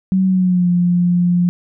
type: tone with pitch glide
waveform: sine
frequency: 188.8 to 176.16 Hz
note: F#3 to F3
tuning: +35 to +15 cents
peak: -11 dBFS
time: 0.12-1.49 s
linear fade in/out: 0 ms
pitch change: -120 cents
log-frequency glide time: 0.26-0.69 s
effects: none